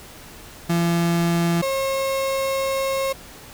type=tone pair in turn; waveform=35% pulse; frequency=169.9 / 539.4 Hz; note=F3 / C#5; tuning=-47 / -47 cents; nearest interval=octave + minor sixth; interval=2000 cents; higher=second; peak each=-16 / -19 dBFS; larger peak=first; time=0.69-1.62 / 1.62-3.13 s; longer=second; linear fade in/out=10 ms; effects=pink hiss -42 dBFS RMS until 3.53 s